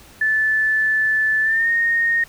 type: tone with pitch glide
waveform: sine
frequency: 1748 to 1851.9 Hz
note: A6 to A#6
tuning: -12 to -12 cents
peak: -15 dBFS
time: 0.21-2.24 s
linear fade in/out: 5 ms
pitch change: +100 cents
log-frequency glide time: 1.42-1.7 s
effects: pink hiss -46 dBFS RMS until 2.28 s